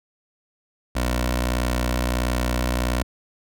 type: tone with notch filter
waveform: 15% pulse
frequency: 61.5 Hz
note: B1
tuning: 7 cents flat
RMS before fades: -23 dBFS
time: 0.95-3.03 s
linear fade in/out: 10 ms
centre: 150 Hz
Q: 0.87
effects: none